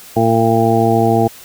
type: harmonic tone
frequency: 113.7 Hz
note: A#2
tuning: 43 cents flat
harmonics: 1 / 2 / 3 / 4 / 6 / 7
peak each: -17 / -17 / -17 / -17 / -17 / -17 dBFS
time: 0.16-1.28 s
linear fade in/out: 10 ms
effects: white hiss -38 dBFS RMS until 1.44 s